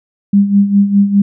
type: tone with tremolo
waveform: sine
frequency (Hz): 200.6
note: G3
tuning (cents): +40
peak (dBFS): -4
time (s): 0.33-1.22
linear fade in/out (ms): 5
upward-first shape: sine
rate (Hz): 4.9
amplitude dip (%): 70
effects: none